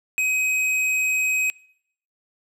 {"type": "tone with hard clipping", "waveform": "sine", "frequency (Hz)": 2527, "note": "D#7", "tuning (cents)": 26, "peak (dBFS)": -20, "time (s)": [0.18, 1.5], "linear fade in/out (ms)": 0, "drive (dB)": 13, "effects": ["noise-tail reverb RT60 0.7 s tail -24 dB re dry", "low-pass 12000 Hz 12 dB/octave"]}